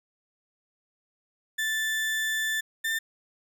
35% pulse tone pair in turn, 1760 / 1791.8 Hz, A6 / A6, 0 / +31 cents, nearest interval unison, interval 31 cents, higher second, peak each -24 dBFS, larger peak neither, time 1.58-2.61 / 2.84-2.99 s, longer first, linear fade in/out 10 ms, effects none

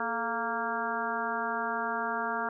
harmonic tone with a mistuned harmonic, 231.7 Hz, A#3, 10 cents flat, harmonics 1 / 2 / 3 / 4 / 5 / 6 / 7, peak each -40 / -39 / -36 / -35 / -37 / -35 / -38 dBFS, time 0-2.49 s, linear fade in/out 2 ms, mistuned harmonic 2, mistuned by -97 cents, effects none

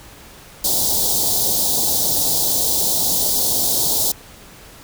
white band-stop noise, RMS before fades -18 dBFS, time 0.64-4.12 s, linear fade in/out 5 ms, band 890 to 3600 Hz, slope 48 dB/octave, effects pink hiss -42 dBFS RMS until 4.83 s

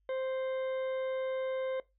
harmonic tone with a mistuned harmonic, 523.3 Hz, C5, in tune, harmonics 1 / 2 / 3 / 4 / 6 / 7, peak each -32 / -47 / -50 / -49 / -57 / -59 dBFS, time 0.09-1.8 s, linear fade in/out 2 ms, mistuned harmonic 6, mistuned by -25 cents, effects noise-tail reverb RT60 0.2 s tail -19 dB re dry + added 50 Hz sine -70 dBFS peak until 1.98 s

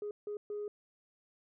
sine tone bursts at uneven times, 415.3 Hz, G#4, in tune, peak -35 dBFS, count 3, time 0.02-0.11 / 0.27-0.37 / 0.5-0.68 s, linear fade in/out 2 ms, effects tanh soft clip ceiling -33 dBFS

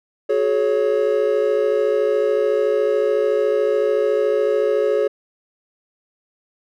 triangle chord, F# suspended second, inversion none, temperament equal with one note detuned, 370 / 423.8 / 554.4 Hz, F#4 / G#4 / C#5, 0 / +35 / 0 cents, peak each -22 / -16 / -18 dBFS, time 0.29-5.08 s, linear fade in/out 10 ms, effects none

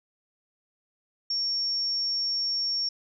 sine tone, 5500 Hz, F8, 27 cents flat, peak -25 dBFS, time 1.3-2.89 s, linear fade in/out 5 ms, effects none

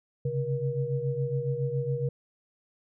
sine tone cluster, 132.2 / 139.4 / 476.8 Hz, C3 / C#3 / A#4, +18 / +10 / +39 cents, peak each -31 dBFS, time 0.25-2.09 s, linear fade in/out 5 ms, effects none

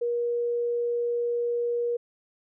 sine tone, 476.4 Hz, A#4, 38 cents sharp, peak -24 dBFS, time 0.01-1.97 s, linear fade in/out 10 ms, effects none

